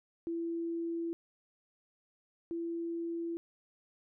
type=tone pair in turn; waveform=sine; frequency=335 / 336.2 Hz; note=E4 / E4; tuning=+28 / +34 cents; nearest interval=unison; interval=6 cents; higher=second; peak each=-33 / -34 dBFS; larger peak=first; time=0.27-1.13 / 2.51-3.37 s; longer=neither; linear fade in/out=0 ms; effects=none